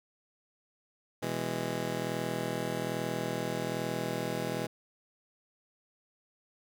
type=chord; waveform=15% pulse; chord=E major; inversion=second; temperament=just; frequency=123.61 / 164.81 / 206 Hz; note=B2 / E3 / G#3; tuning=+2 / 0 / -14 cents; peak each=-31 / -30 / -31 dBFS; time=1.22-4.67 s; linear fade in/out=10 ms; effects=none